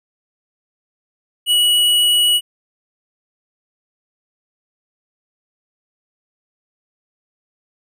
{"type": "tone", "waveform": "square", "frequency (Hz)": 2927, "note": "F#7", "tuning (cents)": -19, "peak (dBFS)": -12, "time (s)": [1.46, 2.41], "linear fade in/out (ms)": 50, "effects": []}